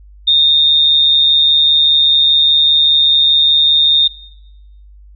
sine tone with amplitude modulation, 3667 Hz, A#7, 29 cents flat, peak -5 dBFS, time 0.27-4.08 s, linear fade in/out 10 ms, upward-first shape sine, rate 145 Hz, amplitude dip 45%, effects noise-tail reverb RT60 0.9 s tail -20 dB re dry + added 50 Hz sine -37 dBFS peak until 5.15 s

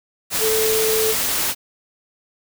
sine tone in noise, 439.5 Hz, A4, 2 cents flat, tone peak -18 dBFS, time 0.39-1.15 s, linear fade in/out 50 ms, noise white, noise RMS -21 dBFS, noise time 0.3-1.55 s, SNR 0 dB, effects none

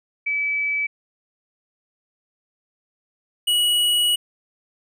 sine / square tone pair in turn, 2298 / 2919 Hz, D7 / F#7, -38 / -24 cents, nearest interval major third, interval 414 cents, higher second, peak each -20 / -17 dBFS, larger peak second, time 0.26-0.87 / 3.47-4.16 s, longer second, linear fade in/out 10 ms, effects none

